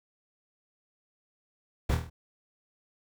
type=noise with echo; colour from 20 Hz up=brown; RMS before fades=-23 dBFS; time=1.89-1.95 s; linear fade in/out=10 ms; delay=25 ms; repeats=6; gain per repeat=-4 dB; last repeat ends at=2.1 s; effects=none